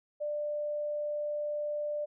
sine tone, 593 Hz, D5, 17 cents sharp, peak -31 dBFS, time 0.2-2.06 s, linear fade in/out 20 ms, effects none

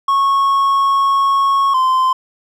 triangle tone pair in turn, 1100 / 1036.5 Hz, C#6 / C6, -14 / -17 cents, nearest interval minor second, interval 103 cents, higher first, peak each -9 dBFS, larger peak neither, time 0.08-1.74 / 1.74-2.13 s, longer first, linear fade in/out 5 ms, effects none

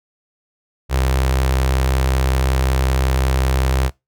sawtooth tone with notch filter, 65.41 Hz, C2, in tune, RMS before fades -17 dBFS, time 0.89-3.91 s, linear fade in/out 50 ms, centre 230 Hz, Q 1.3, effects noise-tail reverb RT60 0.2 s tail -22 dB re dry

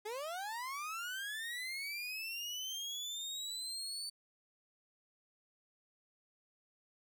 30% pulse linear sweep, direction up, 407.3 to 4547 Hz, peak -37 dBFS, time 0.05-4.1 s, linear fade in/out 10 ms, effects none

